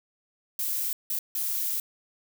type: noise bursts at uneven times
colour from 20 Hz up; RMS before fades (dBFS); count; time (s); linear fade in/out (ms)
violet; -29; 3; 0.59-0.93 / 1.1-1.19 / 1.35-1.8; 2
effects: none